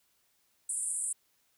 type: band-pass noise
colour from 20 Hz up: pink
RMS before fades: -34 dBFS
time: 0.69-1.13 s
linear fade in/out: 5 ms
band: 8100 to 10000 Hz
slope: 96 dB/octave
effects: white hiss -72 dBFS RMS until 1.57 s